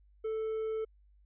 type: tone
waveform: triangle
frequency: 440 Hz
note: A4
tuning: in tune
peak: -30 dBFS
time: 0.24-0.85 s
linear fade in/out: 10 ms
effects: added 50 Hz sine -60 dBFS peak until 1.25 s + resampled to 8000 Hz